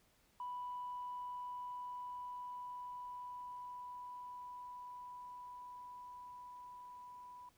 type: tone with level ramp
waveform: sine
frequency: 987.8 Hz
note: B5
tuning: in tune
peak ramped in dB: -40 to -51 dBFS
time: 0.4-7.49 s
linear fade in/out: 2 ms
effects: tanh soft clip ceiling -37 dBFS + pink hiss -72 dBFS RMS until 7.57 s